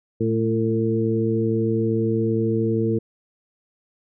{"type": "harmonic tone with a mistuned harmonic", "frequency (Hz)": 112.8, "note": "A2", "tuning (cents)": 44, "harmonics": [1, 2, 3, 4], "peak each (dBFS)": [-24, -24, -24, -24], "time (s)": [0.2, 2.99], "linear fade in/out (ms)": 10, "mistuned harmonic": 2, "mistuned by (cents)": -36, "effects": []}